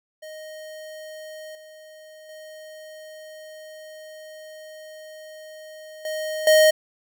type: tone with level steps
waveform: square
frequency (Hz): 622.3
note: D#5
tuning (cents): 0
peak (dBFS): -37 / -44 / -40 / -27 / -13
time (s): 0.22-6.71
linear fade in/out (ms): 10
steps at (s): 1.55 / 2.29 / 6.05 / 6.47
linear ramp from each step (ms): 2
effects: none